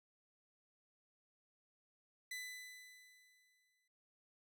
sawtooth tone with exponential decay, 2000 Hz, B6, 21 cents sharp, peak -39 dBFS, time 2.31-3.88 s, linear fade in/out 5 ms, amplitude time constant 340 ms, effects none

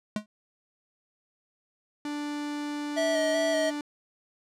square tone with exponential decay, 211.8 Hz, G#3, 34 cents sharp, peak -24 dBFS, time 0.16-0.26 s, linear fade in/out 2 ms, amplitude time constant 21 ms
45% pulse tone, 293.7 Hz, D4, in tune, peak -31 dBFS, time 2.05-3.81 s, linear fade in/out 2 ms
square tone with vibrato, 643 Hz, E5, 43 cents flat, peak -25 dBFS, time 2.96-3.71 s, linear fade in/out 20 ms, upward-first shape square, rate 2.6 Hz, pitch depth 22 cents each way
effects low-pass 8000 Hz 12 dB/octave

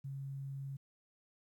sine tone, 137.1 Hz, C#3, 19 cents flat, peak -40 dBFS, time 0.04-0.77 s, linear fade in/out 10 ms, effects 12-bit

